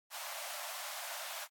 pink high-pass noise, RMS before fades -43 dBFS, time 0.1-1.48 s, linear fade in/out 50 ms, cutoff 580 Hz, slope 96 dB/octave, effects AAC 64 kbps

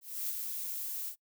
violet noise with ADSR envelope, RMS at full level -34 dBFS, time 0.01-1.16 s, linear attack 280 ms, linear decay 29 ms, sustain -4 dB, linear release 84 ms, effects noise-tail reverb RT60 0.1 s tail -23 dB re dry

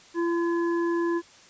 harmonic tone, 340 Hz, F4, 46 cents flat, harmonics 1 / 3 / 5, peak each -23 / -33 / -37 dBFS, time 0.14-1.22 s, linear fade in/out 50 ms, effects white hiss -52 dBFS RMS until 1.49 s + resampled to 16000 Hz

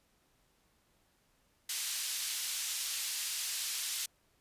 pink band-pass noise, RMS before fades -37 dBFS, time 1.69-4.06 s, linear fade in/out 5 ms, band 3600 to 13000 Hz, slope 12 dB/octave, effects pink hiss -72 dBFS RMS until 4.4 s + resampled to 32000 Hz

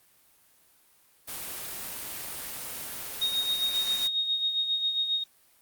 white noise, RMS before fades -37 dBFS, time 1.27-4.08 s, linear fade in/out 20 ms
sine tone with tremolo, 3729 Hz, A#7, in tune, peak -23 dBFS, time 3.21-5.24 s, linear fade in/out 10 ms, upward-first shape sine, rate 7.4 Hz, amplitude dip 55%
effects white hiss -62 dBFS RMS until 5.61 s + Opus 32 kbps

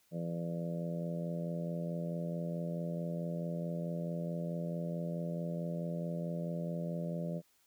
harmonic tone, 84.6 Hz, E2, 45 cents sharp, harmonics 2 / 3 / 4 / 5 / 6 / 7 / 8, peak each -36 / -48 / -49 / -50 / -46 / -43 / -56 dBFS, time 0.11-7.42 s, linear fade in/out 50 ms, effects white hiss -71 dBFS RMS until 7.66 s

